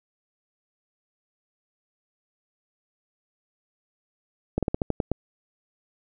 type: slowing click train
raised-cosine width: 2 ms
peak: -10 dBFS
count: 8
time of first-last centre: 4.58-5.116 s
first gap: 47 ms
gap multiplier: 1.16
effects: none